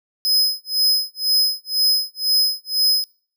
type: tone with tremolo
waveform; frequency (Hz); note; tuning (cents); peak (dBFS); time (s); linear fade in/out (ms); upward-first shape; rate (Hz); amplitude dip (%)
45% pulse; 5070; D#8; +32; -13; 0.25-3.04; 0; sine; 2; 100
effects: noise-tail reverb RT60 0.5 s tail -25 dB re dry